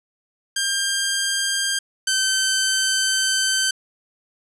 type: tone pair in turn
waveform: 10% pulse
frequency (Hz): 1597 / 1542.5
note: G6 / G6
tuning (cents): +32 / -28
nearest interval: minor second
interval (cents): 60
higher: first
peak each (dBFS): -11 / -9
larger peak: second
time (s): 0.56-1.79 / 2.07-3.71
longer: second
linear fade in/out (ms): 5
effects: low-pass 11000 Hz 12 dB/octave